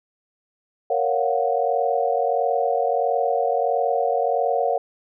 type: chord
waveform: sine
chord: Gb major seventh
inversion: first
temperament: equal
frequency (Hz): 466.2 / 554.4 / 698.5 / 740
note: Bb4 / Db5 / F5 / Gb5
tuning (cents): 0 / 0 / 0 / 0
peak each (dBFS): -24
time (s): 0.9-4.78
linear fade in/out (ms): 5
effects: none